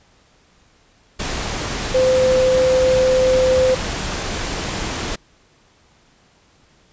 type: tone in noise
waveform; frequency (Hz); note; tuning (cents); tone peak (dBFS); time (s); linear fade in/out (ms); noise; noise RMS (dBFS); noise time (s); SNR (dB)
sine; 515; C5; -28; -12; 1.94-3.75; 10; pink; -24; 1.19-5.16; +9
effects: pink hiss -55 dBFS RMS until 6.92 s + resampled to 16000 Hz